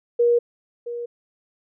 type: tone with echo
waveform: sine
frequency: 475.9 Hz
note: A#4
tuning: 36 cents sharp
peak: -14 dBFS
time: 0.19-0.39 s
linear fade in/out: 10 ms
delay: 670 ms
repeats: 1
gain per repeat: -13 dB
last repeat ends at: 1.06 s
effects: none